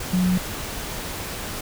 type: tone in noise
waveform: sine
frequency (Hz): 182.2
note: F#3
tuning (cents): -26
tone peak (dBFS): -17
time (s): 0.13-0.38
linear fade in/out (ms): 5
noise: pink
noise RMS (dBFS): -31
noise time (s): 0-1.61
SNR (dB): +11
effects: none